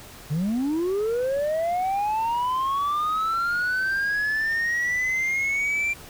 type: linear sweep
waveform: sine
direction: up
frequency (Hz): 138.59 to 2370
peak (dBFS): -19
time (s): 0.3-5.94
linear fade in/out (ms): 20
effects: tanh soft clip ceiling -21 dBFS + pink hiss -44 dBFS RMS until 6.09 s